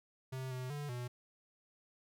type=tone with pitch steps; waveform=square; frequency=130.7 / 127.7 / 145.8 / 122.8 Hz; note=C3 / C3 / D3 / B2; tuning=-1 / -42 / -12 / -9 cents; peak=-40 dBFS; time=0.32-1.08 s; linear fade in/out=10 ms; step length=190 ms; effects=none